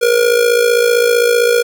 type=tone with amplitude modulation; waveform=square; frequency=477.1 Hz; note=A#4; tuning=40 cents sharp; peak=-7 dBFS; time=0.01-1.63 s; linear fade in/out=20 ms; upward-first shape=sine; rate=55.5 Hz; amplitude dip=65%; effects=none